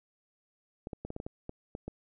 clicks, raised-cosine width 2 ms, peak -25 dBFS, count 10, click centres 0.871 / 0.932 / 1.05 / 1.104 / 1.164 / 1.201 / 1.265 / 1.494 / 1.751 / 1.88 s, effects none

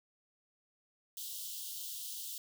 white high-pass noise, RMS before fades -43 dBFS, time 1.17-2.38 s, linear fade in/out 2 ms, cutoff 2900 Hz, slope 96 dB/octave, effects none

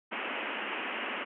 white band-pass noise, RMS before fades -36 dBFS, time 0.11-1.25 s, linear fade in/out 20 ms, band 200 to 3000 Hz, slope 96 dB/octave, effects none

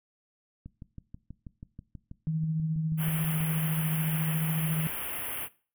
click train, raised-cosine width 5 ms, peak -30 dBFS, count 18, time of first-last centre 0.66-3.406 s, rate 6.19 Hz
sine tone with tremolo, 158.7 Hz, D#3, 35 cents sharp, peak -25 dBFS, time 2.27-4.87 s, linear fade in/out 0 ms, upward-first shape sine, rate 14 Hz, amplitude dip 35%
white band-stop noise, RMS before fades -35 dBFS, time 2.97-5.49 s, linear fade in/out 50 ms, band 3200 to 9700 Hz, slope 96 dB/octave
effects noise-tail reverb RT60 0.4 s tail -20 dB re dry

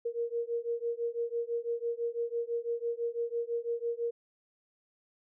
sine beating tone pair, 466.2 / 472.2 Hz, A#4 / A#4, 0 / +22 cents, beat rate 6 Hz, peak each -34 / -34 dBFS, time 0.05-4.11 s, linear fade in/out 10 ms, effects none

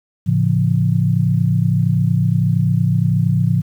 sine chord, A augmented, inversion none, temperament equal with one note detuned, 110 / 138.59 / 171.52 Hz, A2 / C#3 / E#3, 0 / 0 / -31 cents, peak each -17 dBFS, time 0.26-3.62 s, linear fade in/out 20 ms, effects 8-bit

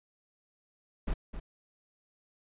brown noise with echo, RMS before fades -30 dBFS, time 1.07-1.14 s, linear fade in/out 10 ms, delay 260 ms, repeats 1, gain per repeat -9 dB, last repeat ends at 1.4 s, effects resampled to 8000 Hz

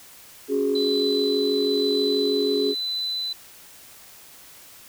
sine chord, C# suspended fourth, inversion none, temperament just, 277.2 / 369.6 / 415.8 Hz, C#4 / F#4 / G#4, 0 / -2 / +2 cents, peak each -25 / -27 / -21 dBFS, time 0.48-2.75 s, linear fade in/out 50 ms
sine tone with tremolo, 4007 Hz, B7, 24 cents sharp, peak -24 dBFS, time 0.75-3.33 s, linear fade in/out 5 ms, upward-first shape sine, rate 1 Hz, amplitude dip 25%
effects tanh soft clip ceiling -12 dBFS + white hiss -47 dBFS RMS until 4.88 s

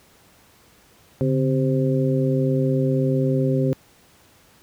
harmonic tone with a mistuned harmonic, 130.81 Hz, C3, in tune, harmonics 1 / 2 / 3 / 4, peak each -20 / -23 / -25 / -26 dBFS, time 1.21-3.73 s, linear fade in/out 0 ms, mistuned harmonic 1, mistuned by +120 cents, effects pink hiss -54 dBFS RMS until 4.62 s + high-pass 60 Hz 12 dB/octave

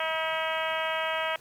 harmonic tone with a mistuned harmonic, 319.9 Hz, D#4, 48 cents sharp, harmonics 2 / 3 / 4 / 5 / 6 / 7 / 8 / 9 / 10, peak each -32 / -34 / -35 / -36 / -37 / -37 / -38 / -39 / -39 dBFS, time 0-1.36 s, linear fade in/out 2 ms, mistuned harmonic 6, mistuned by +20 cents, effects pink hiss -54 dBFS RMS until 1.4 s + high-pass 100 Hz 12 dB/octave

